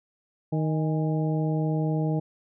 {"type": "harmonic tone with a mistuned harmonic", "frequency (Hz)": 156, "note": "D#3", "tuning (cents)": 5, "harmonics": [1, 2, 3, 4, 5], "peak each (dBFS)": [-24, -30, -34, -36, -38], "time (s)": [0.52, 2.2], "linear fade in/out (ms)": 10, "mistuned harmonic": 5, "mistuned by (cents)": 77, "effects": []}